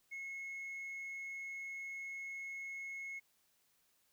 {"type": "tone", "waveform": "sine", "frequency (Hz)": 2177, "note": "C#7", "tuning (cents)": -32, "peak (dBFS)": -40, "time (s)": [0.11, 3.2], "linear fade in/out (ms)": 20, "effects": ["tanh soft clip ceiling -41 dBFS", "white hiss -75 dBFS RMS until 4.12 s"]}